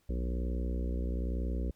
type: harmonic tone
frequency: 61 Hz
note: B1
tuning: 21 cents flat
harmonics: 1 / 3 / 4 / 5 / 6 / 7 / 8 / 9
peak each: -31 / -41 / -43 / -45 / -47 / -48 / -49 / -50 dBFS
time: 0.09-1.71 s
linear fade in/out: 5 ms
effects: pink hiss -72 dBFS RMS until 1.75 s